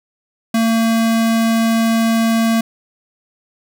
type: tone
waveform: square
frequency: 226.7 Hz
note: A#3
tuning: 48 cents flat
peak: -13 dBFS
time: 0.54-2.61 s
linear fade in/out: 5 ms
effects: none